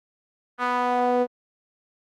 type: tone with band-pass filter sweep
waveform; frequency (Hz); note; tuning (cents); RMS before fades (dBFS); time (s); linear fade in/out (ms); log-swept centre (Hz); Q
sawtooth; 247.1; B3; +1; -22; 0.58-1.27; 50; 1300 to 520; 2.6
effects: Opus 24 kbps